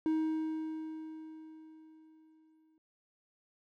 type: tone with exponential decay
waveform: triangle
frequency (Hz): 315.7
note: D#4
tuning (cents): +25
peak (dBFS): -25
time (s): 0.06-2.78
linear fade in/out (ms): 1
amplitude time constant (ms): 590
effects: none